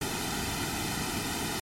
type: noise with comb filter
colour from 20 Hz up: pink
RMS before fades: -32 dBFS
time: 0.01-1.6 s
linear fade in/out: 5 ms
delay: 1.8 ms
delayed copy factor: -0.8
effects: low-pass 12000 Hz 12 dB/octave + MP3 64 kbps